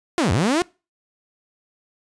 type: linear two-way sweep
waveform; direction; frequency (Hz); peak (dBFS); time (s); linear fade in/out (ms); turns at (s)
sawtooth; down then up; 370 to 77.78 to 370; -13; 0.18-0.62; 0; 0.32
effects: noise-tail reverb RT60 0.3 s tail -24 dB re dry + resampled to 22050 Hz